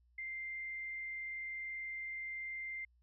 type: tone with frequency modulation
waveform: sine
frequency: 2093 Hz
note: C7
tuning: in tune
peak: -40 dBFS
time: 0.18-2.85 s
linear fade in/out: 5 ms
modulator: 39.4 Hz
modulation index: 0.21
effects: added 60 Hz sine -67 dBFS peak until 3.02 s